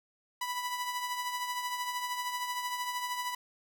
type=tone with tremolo; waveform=sawtooth; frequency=987.8 Hz; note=B5; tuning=in tune; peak=-27 dBFS; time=0.41-3.35 s; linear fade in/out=5 ms; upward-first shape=triangle; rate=13 Hz; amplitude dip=55%; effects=none